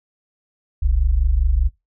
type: tone pair together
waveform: sine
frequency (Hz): 40.42 / 65.41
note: E1 / C2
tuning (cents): -33 / 0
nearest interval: minor sixth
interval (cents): 833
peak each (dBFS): -16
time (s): 0.82-1.69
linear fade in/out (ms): 10
effects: noise-tail reverb RT60 0.2 s tail -22 dB re dry + tanh soft clip ceiling -6 dBFS